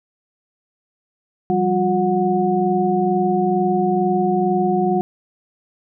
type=tone cluster; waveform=sine; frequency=172.4 / 194.6 / 359.7 / 732 Hz; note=F3 / G3 / F#4 / F#5; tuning=-22 / -12 / -49 / -19 cents; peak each=-27 / -20 / -19 / -20 dBFS; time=1.5-5.01 s; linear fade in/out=0 ms; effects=none